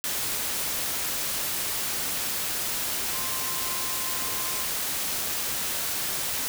sine tone in noise, 1046.5 Hz, C6, in tune, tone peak -39 dBFS, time 3.13-4.65 s, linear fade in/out 0 ms, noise white, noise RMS -29 dBFS, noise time 0.04-6.48 s, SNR -13 dB, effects none

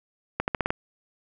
accelerating click train, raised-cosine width 0.5 ms, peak -9 dBFS, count 6, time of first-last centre 0.4-0.705 s, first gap 79 ms, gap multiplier 0.87, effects none

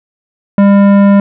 sine tone with tanh clipping, 200 Hz, G3, 35 cents sharp, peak -5 dBFS, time 0.58-1.2 s, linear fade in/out 2 ms, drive 15 dB, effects none

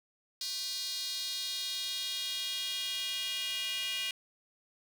square tone with high-pass filter sweep, 219.6 Hz, A3, 3 cents flat, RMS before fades -36 dBFS, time 0.41-4.11 s, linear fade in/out 2 ms, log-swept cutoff 4400 to 2800 Hz, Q 3.9, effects none

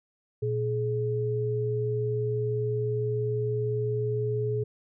sine tone pair together, 118.7 / 423 Hz, A#2 / G#4, +32 / +32 cents, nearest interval octave + minor seventh, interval 2200 cents, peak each -28 dBFS, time 0.42-4.64 s, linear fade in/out 10 ms, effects none

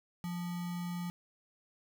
sine tone with sample-and-hold, 175.3 Hz, F3, 7 cents sharp, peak -35 dBFS, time 0.24-1.1 s, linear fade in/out 0 ms, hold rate 1050 Hz, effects none

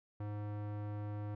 square tone with low-pass filter, 104.1 Hz, G#2, 5 cents sharp, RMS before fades -41 dBFS, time 0.2-1.35 s, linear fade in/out 5 ms, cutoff 1200 Hz, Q 0.74, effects none

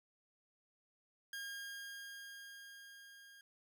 sawtooth tone with level ramp, 1620 Hz, G#6, 43 cents flat, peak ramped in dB -39 to -54 dBFS, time 1.33-3.41 s, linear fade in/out 2 ms, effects none

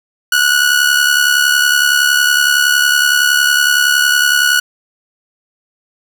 sawtooth tone with amplitude modulation, 1466 Hz, F#6, 16 cents flat, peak -3 dBFS, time 0.32-4.6 s, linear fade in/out 5 ms, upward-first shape sine, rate 70.8 Hz, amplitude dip 60%, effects none

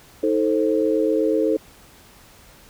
sine chord, A diminished, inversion second, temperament just, 316.8 / 440 / 528 Hz, Eb4 / A4 / C5, +31 / 0 / +16 cents, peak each -21 / -20 / -23 dBFS, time 0.23-1.57 s, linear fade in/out 5 ms, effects pink hiss -49 dBFS RMS until 2.69 s

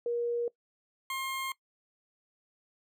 sine / 20% pulse tone pair in turn, 474.7 / 1065.7 Hz, A#4 / C6, +31 / +31 cents, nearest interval octave + major second, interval 1400 cents, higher second, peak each -28 dBFS, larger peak neither, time 0.06-0.48 / 1.1-1.52 s, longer neither, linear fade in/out 2 ms, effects noise-tail reverb RT60 0.1 s tail -21 dB re dry

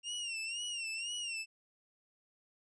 sawtooth tone with vibrato, 2777 Hz, F7, 10 cents flat, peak -34 dBFS, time 0.03-1.46 s, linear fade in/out 50 ms, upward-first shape sine, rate 2 Hz, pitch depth 94 cents each way, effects resampled to 22050 Hz

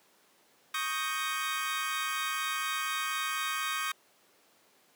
25% pulse chord, Eb dominant seventh, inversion third, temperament equal, 1108.7 / 1244.5 / 1568 / 1864.7 Hz, Db6 / Eb6 / G6 / Bb6, 0 / 0 / 0 / 0 cents, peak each -33 / -31 / -33 / -36 dBFS, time 0.74-3.92 s, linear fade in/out 5 ms, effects pink hiss -64 dBFS RMS until 4.95 s + high-pass 300 Hz 12 dB/octave

